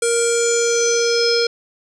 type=tone with low-pass filter sweep; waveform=square; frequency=468.7 Hz; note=A#4; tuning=9 cents sharp; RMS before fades=-17 dBFS; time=0.02-1.47 s; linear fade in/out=5 ms; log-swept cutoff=8600 to 4800 Hz; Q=9.2; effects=none